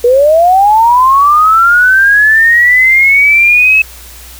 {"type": "linear sweep", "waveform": "sine", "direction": "up", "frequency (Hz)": [469.1, 2597], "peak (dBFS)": -3, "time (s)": [0.04, 3.82], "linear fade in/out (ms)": 5, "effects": ["added 60 Hz sine -33 dBFS peak until 4.39 s", "white hiss -33 dBFS RMS until 4.39 s"]}